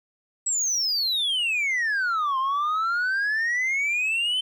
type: exponential two-way sweep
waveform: sine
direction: down then up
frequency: 7902 to 1039 to 3094 Hz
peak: -19 dBFS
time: 0.46-4.41 s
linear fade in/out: 10 ms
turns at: 2.38 s
effects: tanh soft clip ceiling -21 dBFS + 10-bit